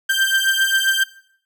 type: beating tone pair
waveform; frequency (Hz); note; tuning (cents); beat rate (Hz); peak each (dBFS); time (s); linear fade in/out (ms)
30% pulse; 1568 / 1575.5; G6 / G6; 0 / +8; 7.5; -16; 0.09-1.04; 10
effects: noise-tail reverb RT60 0.6 s tail -17 dB re dry